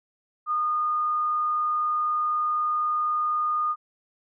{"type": "tone", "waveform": "sine", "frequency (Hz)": 1224, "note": "D#6", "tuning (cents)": -29, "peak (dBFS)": -22, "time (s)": [0.46, 3.76], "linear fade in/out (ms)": 50, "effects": []}